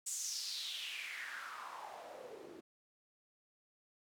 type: noise with band-pass filter sweep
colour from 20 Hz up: white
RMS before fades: -45 dBFS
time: 0.06-2.61 s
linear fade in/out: 10 ms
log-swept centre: 7800 to 330 Hz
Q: 4.6
effects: none